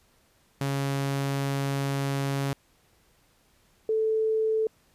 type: tone pair in turn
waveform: sawtooth / sine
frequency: 138.4 / 439.4 Hz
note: C#3 / A4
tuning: -2 / -2 cents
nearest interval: octave + minor sixth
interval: 2000 cents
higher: second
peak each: -22 / -22 dBFS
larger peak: neither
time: 0.61-2.53 / 3.89-4.67 s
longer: first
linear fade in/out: 2 ms
effects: pink hiss -64 dBFS RMS until 4.94 s + resampled to 32000 Hz